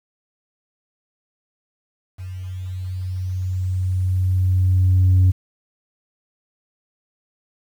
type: tone with level ramp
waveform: sine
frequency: 92.5 Hz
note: F#2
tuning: in tune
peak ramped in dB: -29 to -8 dBFS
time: 2.18-5.32 s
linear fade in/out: 20 ms
effects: tanh soft clip ceiling -9 dBFS + 8-bit